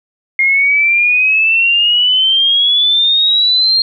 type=exponential sweep; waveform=sine; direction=up; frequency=2128 to 4232 Hz; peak=-8 dBFS; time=0.39-3.82 s; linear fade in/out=2 ms; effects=none